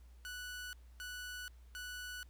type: tone bursts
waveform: sawtooth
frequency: 1480 Hz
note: F#6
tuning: in tune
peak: -40 dBFS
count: 3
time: 0.25-2.23 s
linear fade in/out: 0 ms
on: 480 ms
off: 270 ms
effects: added 60 Hz sine -55 dBFS peak until 2.29 s + pink hiss -72 dBFS RMS until 2.29 s